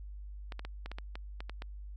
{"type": "clicks", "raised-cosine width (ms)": 0.3, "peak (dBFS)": -26, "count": 10, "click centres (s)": [0.522, 0.594, 0.65, 0.86, 0.916, 0.985, 1.155, 1.405, 1.496, 1.621], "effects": ["added 50 Hz sine -42 dBFS peak until 1.96 s"]}